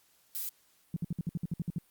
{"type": "noise", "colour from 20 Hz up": "violet", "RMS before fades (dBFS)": -36, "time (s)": [0.35, 0.49], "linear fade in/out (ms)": 0}
{"type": "tone bursts", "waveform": "sine", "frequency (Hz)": 167.5, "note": "E3", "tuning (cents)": 28, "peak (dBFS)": -29, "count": 11, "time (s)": [0.94, 1.784], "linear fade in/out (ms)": 2, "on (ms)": 24, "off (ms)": 58}
{"effects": ["white hiss -67 dBFS RMS until 1.9 s", "Opus 48 kbps"]}